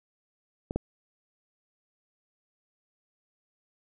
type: clicks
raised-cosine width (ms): 2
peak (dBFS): -20 / -14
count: 2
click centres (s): 0.709 / 0.76
effects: none